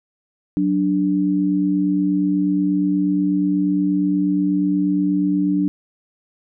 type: tone pair together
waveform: sine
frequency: 185.35 / 293.7 Hz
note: F#3 / D4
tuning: +3 / 0 cents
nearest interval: minor sixth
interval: 797 cents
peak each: -20 / -17 dBFS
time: 0.57-5.68 s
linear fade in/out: 0 ms
effects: none